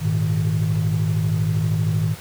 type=chord; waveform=sine; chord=Ab suspended second; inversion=none; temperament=equal with one note detuned; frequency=103.83 / 116.54 / 156.74 Hz; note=Ab2 / Bb2 / Eb3; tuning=0 / 0 / +13 cents; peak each=-20 / -24 / -19 dBFS; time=0-2.16 s; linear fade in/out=50 ms; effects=tanh soft clip ceiling -13 dBFS + pink hiss -39 dBFS RMS until 2.2 s